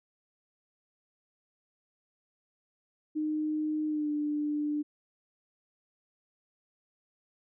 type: tone with pitch glide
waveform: sine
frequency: 306.8 to 297 Hz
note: D#4 to D4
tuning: -24 to +20 cents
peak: -28 dBFS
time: 3.15-4.83 s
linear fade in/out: 20 ms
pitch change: -56 cents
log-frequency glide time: 3.87-4.1 s
effects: none